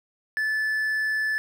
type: tone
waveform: triangle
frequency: 1741 Hz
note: A6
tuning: 19 cents flat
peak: -21 dBFS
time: 0.37-1.38 s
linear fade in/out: 0 ms
effects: none